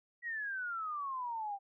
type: exponential sweep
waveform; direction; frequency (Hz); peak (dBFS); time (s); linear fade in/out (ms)
sine; down; 1938 to 780; -36; 0.22-1.59; 50
effects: none